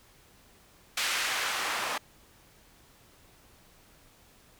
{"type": "noise with band-pass filter sweep", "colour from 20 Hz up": "white", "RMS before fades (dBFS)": -31, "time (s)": [0.97, 1.98], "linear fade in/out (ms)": 5, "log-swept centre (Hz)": [2300, 960], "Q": 0.84, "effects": ["pink hiss -59 dBFS RMS until 4.59 s"]}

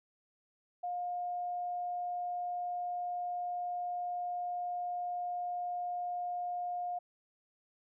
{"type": "tone", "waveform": "sine", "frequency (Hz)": 711, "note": "F5", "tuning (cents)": 31, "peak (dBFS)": -34, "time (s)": [0.83, 6.99], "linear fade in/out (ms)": 10, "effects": []}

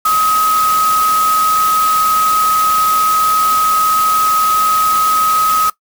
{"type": "tone in noise", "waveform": "sine", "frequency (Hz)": 1267, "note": "D#6", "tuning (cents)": 31, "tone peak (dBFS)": -10, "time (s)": [0.05, 5.7], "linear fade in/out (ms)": 5, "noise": "white", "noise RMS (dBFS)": -22, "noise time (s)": [0.05, 5.7], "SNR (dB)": 9, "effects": ["noise-tail reverb RT60 0.1 s tail -19 dB re dry"]}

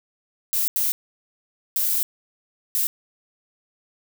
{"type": "noise bursts at uneven times", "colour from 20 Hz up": "violet", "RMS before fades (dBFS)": -22, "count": 4, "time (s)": [[0.53, 0.68], [0.76, 0.92], [1.76, 2.03], [2.75, 2.87]], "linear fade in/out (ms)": 0, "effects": []}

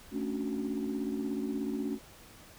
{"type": "chord", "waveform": "sine", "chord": "D major seventh", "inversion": "second", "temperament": "equal", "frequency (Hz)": [220, 277.2, 293.7, 370], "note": ["A3", "C#4", "D4", "F#4"], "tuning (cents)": [0, 0, 0, 0], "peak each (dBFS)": [-35, -34, -38, -38], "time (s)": [0.11, 1.99], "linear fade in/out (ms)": 50, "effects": ["tanh soft clip ceiling -25 dBFS", "pink hiss -54 dBFS RMS until 2.58 s"]}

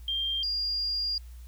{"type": "tone pair in turn", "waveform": "sine", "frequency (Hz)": [3185, 4818], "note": ["G7", "D8"], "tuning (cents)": [27, 43], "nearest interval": "perfect fifth", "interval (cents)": 716, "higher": "second", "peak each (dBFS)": -27, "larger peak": "neither", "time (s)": [[0.08, 0.43], [0.43, 1.18]], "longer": "second", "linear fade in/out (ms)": 2, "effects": ["added 60 Hz sine -42 dBFS peak until 1.47 s", "white hiss -61 dBFS RMS until 1.47 s"]}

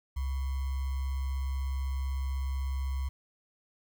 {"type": "tone with sample-and-hold", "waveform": "sine", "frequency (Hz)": 67, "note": "C2", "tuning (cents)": 42, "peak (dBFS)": -29, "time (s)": [0.16, 3.09], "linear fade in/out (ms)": 10, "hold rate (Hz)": 1050, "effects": []}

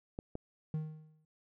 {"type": "clicks", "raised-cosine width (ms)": 2, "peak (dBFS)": -26, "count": 2, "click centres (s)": [0.189, 0.354]}
{"type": "tone with exponential decay", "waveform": "triangle", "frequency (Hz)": 155.56, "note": "D#3", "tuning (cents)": 0, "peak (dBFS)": -29, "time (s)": [0.74, 1.25], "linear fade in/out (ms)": 2, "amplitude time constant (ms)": 110}
{"effects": []}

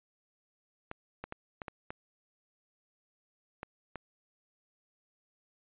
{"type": "clicks", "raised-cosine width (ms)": 0.5, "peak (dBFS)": -24, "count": 8, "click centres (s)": [0.914, 1.24, 1.324, 1.618, 1.682, 1.905, 3.631, 3.957], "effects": ["resampled to 8000 Hz"]}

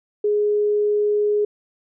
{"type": "tone", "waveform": "sine", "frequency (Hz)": 416.7, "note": "G#4", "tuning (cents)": 6, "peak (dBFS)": -16, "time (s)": [0.24, 1.45], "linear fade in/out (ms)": 5, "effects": []}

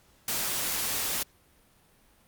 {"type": "noise", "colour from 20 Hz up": "white", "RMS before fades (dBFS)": -30, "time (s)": [0.28, 1.23], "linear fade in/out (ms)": 2, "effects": ["pink hiss -62 dBFS RMS until 2.27 s", "Opus 48 kbps"]}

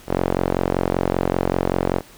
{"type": "tone with band-pass filter", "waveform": "sawtooth", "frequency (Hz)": 45.18, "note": "F#1", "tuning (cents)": -40, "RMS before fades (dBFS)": -21, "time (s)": [0.07, 2.02], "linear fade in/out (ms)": 50, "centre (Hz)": 520, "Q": 0.98, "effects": ["pink hiss -46 dBFS RMS until 2.17 s"]}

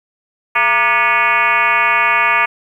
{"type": "tone with frequency modulation", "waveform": "sine", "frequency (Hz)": 1700, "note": "G#6", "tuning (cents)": 40, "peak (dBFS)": -10, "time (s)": [0.55, 2.46], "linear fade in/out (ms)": 10, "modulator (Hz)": 255, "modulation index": 3.3, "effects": ["8-bit"]}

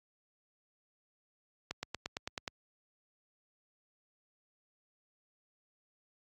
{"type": "accelerating click train", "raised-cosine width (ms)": 0.2, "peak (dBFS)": -19, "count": 8, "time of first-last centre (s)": [1.71, 2.478], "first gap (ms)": 120, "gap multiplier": 0.97, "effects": ["high-pass 60 Hz 12 dB/octave", "AAC 64 kbps"]}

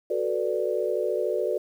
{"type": "chord", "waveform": "sine", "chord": "B minor seventh", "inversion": "second", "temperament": "equal", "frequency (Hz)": [370, 440, 493.9, 587.3], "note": ["F#4", "A4", "B4", "D5"], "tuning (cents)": [0, 0, 0, 0], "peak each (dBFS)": -29, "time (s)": [0.1, 1.58], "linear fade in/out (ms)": 5, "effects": ["9-bit"]}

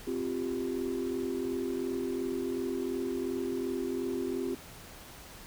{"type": "chord", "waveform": "sine", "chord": "C suspended fourth", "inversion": "none", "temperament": "equal", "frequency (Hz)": [261.6, 349.2, 392], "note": ["C4", "F4", "G4"], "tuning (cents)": [0, 0, 0], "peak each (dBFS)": -34, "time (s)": [0.07, 4.55], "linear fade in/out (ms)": 5, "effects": ["tanh soft clip ceiling -24 dBFS", "pink hiss -49 dBFS RMS until 5.46 s"]}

